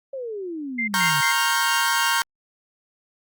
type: exponential sweep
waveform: sine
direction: down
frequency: 554.4 to 139.3 Hz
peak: -28 dBFS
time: 0.13-1.21 s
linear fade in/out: 5 ms
type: tone bursts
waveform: sine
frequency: 2093 Hz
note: C7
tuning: in tune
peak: -22 dBFS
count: 3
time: 0.78-1.32 s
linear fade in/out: 10 ms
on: 100 ms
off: 120 ms
type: chord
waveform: sawtooth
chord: G half-diminished seventh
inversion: first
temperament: equal with one note detuned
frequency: 932.3 / 1088.4 / 1396.9 / 1568 Hz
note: Bb5 / Db6 / F6 / G6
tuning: 0 / -32 / 0 / 0 cents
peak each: -20 / -22 / -23 / -20 dBFS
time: 0.94-2.22 s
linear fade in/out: 0 ms
effects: Opus 48 kbps